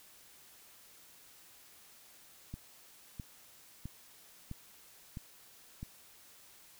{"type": "click train", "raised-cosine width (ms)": 5, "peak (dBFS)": -29, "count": 6, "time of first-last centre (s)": [2.54, 5.829], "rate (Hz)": 1.52, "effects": ["white hiss -59 dBFS RMS until 6.79 s"]}